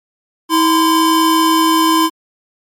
square tone pair together, 322.9 / 1029.3 Hz, E4 / C6, -36 / -29 cents, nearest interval octave + minor sixth, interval 2007 cents, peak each -13 dBFS, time 0.49-2.1 s, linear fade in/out 50 ms, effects MP3 64 kbps

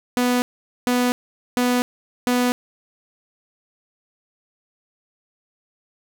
sawtooth tone bursts, 246.9 Hz, B3, in tune, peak -13 dBFS, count 4, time 0.17-2.52 s, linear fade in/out 0 ms, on 250 ms, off 450 ms, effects none

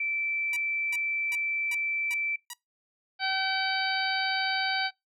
sine tone, 2329 Hz, D7, 15 cents flat, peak -27 dBFS, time 0-2.36 s, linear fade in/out 5 ms
5% pulse tone bursts, 963 Hz, B5, 44 cents flat, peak -25 dBFS, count 6, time 0.53-2.534 s, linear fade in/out 2 ms, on 34 ms, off 360 ms
harmonic tone, 766 Hz, G5, 40 cents flat, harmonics 1 / 2 / 3 / 4 / 5 / 6, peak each -31 / -31 / -33 / -37 / -37 / -33 dBFS, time 3.19-4.91 s, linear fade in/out 50 ms
clicks, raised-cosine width 0.3 ms, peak -35 dBFS, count 2, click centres 3.301 / 3.326 s
effects noise-tail reverb RT60 0.2 s tail -25 dB re dry

